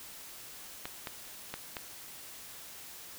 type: clicks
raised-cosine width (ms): 0.3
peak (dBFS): -21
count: 4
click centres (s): 0.855 / 1.072 / 1.54 / 1.768
effects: white hiss -48 dBFS RMS until 3.18 s